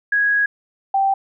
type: tone pair in turn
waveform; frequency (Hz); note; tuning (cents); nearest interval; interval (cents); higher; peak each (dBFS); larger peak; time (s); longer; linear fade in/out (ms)
sine; 1658 / 781.1; G#6 / G5; -3 / -6; octave + minor second; 1303; first; -14; neither; 0.12-0.46 / 0.94-1.14; first; 5
effects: none